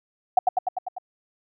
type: tone with echo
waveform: sine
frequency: 740 Hz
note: F#5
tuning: in tune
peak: -11 dBFS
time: 0.37-0.39 s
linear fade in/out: 5 ms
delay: 99 ms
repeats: 6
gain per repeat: -3 dB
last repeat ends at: 0.984 s
effects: none